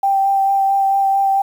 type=tone with vibrato; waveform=sine; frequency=784 Hz; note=G5; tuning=in tune; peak=-12 dBFS; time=0.03-1.42 s; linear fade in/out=5 ms; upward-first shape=sine; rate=4.5 Hz; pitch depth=12 cents each way; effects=7-bit